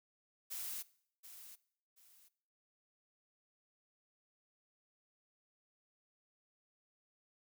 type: noise with echo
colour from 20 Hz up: blue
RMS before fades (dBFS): -43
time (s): 0.5-0.83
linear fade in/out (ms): 20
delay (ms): 730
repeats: 2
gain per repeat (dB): -11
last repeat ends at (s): 2.29
effects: noise-tail reverb RT60 0.6 s tail -20 dB re dry